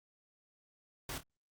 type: noise with echo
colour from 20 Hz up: pink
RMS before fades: -41 dBFS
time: 1.09-1.18 s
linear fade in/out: 2 ms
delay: 26 ms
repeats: 2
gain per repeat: -10 dB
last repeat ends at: 1.232 s
effects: Opus 48 kbps